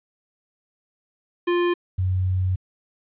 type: tone pair in turn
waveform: square / sine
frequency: 350 / 92.7 Hz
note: F4 / F#2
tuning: +4 / +4 cents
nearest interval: octave + major seventh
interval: 2300 cents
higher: first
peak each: -19 dBFS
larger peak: neither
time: 1.47-1.74 / 1.98-2.56 s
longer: second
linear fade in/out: 10 ms
effects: resampled to 8000 Hz + 10-bit